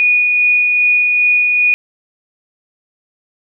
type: tone with tremolo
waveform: sine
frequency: 2461 Hz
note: D#7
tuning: 20 cents flat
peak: -8 dBFS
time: 0-1.74 s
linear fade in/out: 0 ms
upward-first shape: sine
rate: 2.5 Hz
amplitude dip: 25%
effects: none